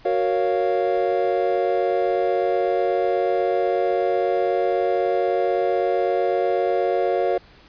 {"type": "chord", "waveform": "triangle", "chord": "Gb major seventh", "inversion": "none", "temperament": "equal", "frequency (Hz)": [370, 466.2, 554.4, 698.5], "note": ["Gb4", "Bb4", "Db5", "F5"], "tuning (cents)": [0, 0, 0, 0], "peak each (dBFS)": -22, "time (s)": [0.05, 7.38], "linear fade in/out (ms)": 5, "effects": ["pink hiss -50 dBFS RMS until 7.68 s", "resampled to 11025 Hz"]}